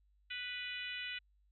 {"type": "harmonic tone", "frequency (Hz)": 493.9, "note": "B4", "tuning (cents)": 0, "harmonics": [3, 4, 5, 6, 7, 8], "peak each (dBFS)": [-48, -46, -45, -45, -51, -53], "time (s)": [0.3, 1.19], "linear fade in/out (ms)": 10, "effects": ["added 50 Hz sine -68 dBFS peak until 1.51 s"]}